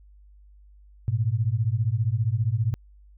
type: beating tone pair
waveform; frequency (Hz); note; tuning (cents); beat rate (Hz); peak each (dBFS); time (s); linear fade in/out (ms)
sine; 104.6 / 119.6; G#2 / A#2; +13 / +45; 15; -24; 1.08-2.74; 0
effects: added 50 Hz sine -49 dBFS peak until 3.17 s